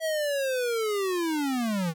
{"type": "linear sweep", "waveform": "square", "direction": "down", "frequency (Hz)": [652, 155.56], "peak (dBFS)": -26, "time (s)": [0, 1.94], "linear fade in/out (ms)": 50, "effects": []}